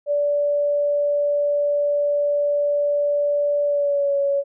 sine tone with pitch glide, 580 to 561.2 Hz, D5 to C#5, -22 to +21 cents, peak -17 dBFS, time 0.06-4.44 s, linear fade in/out 50 ms, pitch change -57 cents, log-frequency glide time 3.65-4.16 s, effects none

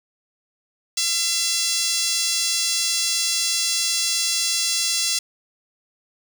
5% pulse tone with high-pass filter, 677 Hz, E5, 46 cents sharp, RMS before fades -22 dBFS, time 0.97-5.19 s, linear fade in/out 5 ms, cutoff 3700 Hz, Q 0.88, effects none

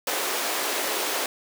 pink high-pass noise, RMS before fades -27 dBFS, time 0.07-1.26 s, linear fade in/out 2 ms, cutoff 350 Hz, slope 24 dB/octave, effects none

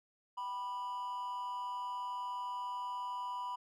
triangle tone with amplitude modulation, 986 Hz, B5, 3 cents flat, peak -33 dBFS, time 0.37-3.56 s, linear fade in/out 10 ms, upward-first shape sine, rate 211 Hz, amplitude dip 55%, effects none

